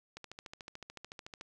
click train, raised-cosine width 0.2 ms, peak -28 dBFS, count 18, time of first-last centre 0.17-1.411 s, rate 13.7 Hz, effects none

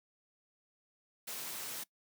white noise, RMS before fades -42 dBFS, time 1.27-1.84 s, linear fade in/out 10 ms, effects noise-tail reverb RT60 0.1 s tail -22 dB re dry + high-pass 150 Hz 12 dB/octave

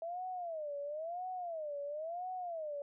sine tone with vibrato, 650 Hz, E5, 24 cents flat, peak -38 dBFS, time 0.02-2.82 s, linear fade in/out 2 ms, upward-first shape sine, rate 0.98 Hz, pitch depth 230 cents each way, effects none

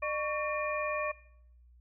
harmonic tone with a mistuned harmonic, 604 Hz, D5, 48 cents sharp, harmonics 1 / 2 / 3 / 4, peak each -34 / -35 / -41 / -36 dBFS, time 0.02-1.12 s, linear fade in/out 10 ms, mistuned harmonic 2, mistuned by -130 cents, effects noise-tail reverb RT60 0.7 s tail -20 dB re dry + added 60 Hz sine -56 dBFS peak until 1.8 s

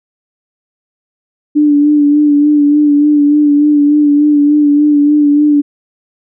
sine tone with vibrato, 293.7 Hz, D4, in tune, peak -5 dBFS, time 1.55-5.62 s, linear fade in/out 20 ms, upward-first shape sine, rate 3.4 Hz, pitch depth 31 cents each way, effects none

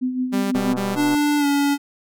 sine tone with tremolo, 254.2 Hz, C4, 50 cents flat, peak -18 dBFS, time 0.01-0.78 s, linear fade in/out 20 ms, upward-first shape sine, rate 6.1 Hz, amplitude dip 55%
sawtooth tone bursts, 197.6 Hz, G3, 14 cents sharp, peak -18 dBFS, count 3, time 0.32-0.962 s, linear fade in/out 20 ms, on 200 ms, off 21 ms
click train, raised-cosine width 1 ms, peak -16 dBFS, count 75, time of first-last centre 0.55-1.147 s, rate 124 Hz
square tone with pitch glide, 293.7 to 284.2 Hz, D4 to C#4, 0 to +43 cents, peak -17 dBFS, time 0.95-1.78 s, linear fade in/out 50 ms, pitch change -57 cents, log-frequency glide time 1.38-1.46 s
effects none

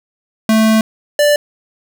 square tone pair in turn, 220 / 587.3 Hz, A3 / D5, 0 / 0 cents, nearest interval octave + perfect fourth, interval 1700 cents, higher second, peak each -9 dBFS, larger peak neither, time 0.49-0.81 / 1.19-1.36 s, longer first, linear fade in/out 2 ms, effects none

